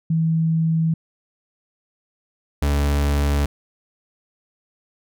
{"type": "tone pair in turn", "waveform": ["sine", "40% pulse"], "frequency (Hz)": [162.1, 71.71], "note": ["E3", "D2"], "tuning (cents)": [-29, -41], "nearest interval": "octave + major second", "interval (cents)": 1412, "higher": "first", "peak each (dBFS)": -16, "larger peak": "neither", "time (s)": [[0.1, 0.94], [2.62, 3.46]], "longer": "neither", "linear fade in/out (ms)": 5, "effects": []}